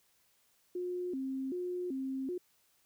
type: tone with vibrato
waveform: sine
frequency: 308.8 Hz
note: D#4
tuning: 13 cents flat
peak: -34 dBFS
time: 0.75-2.38 s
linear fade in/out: 5 ms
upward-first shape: square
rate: 1.3 Hz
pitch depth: 260 cents each way
effects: white hiss -71 dBFS RMS until 2.85 s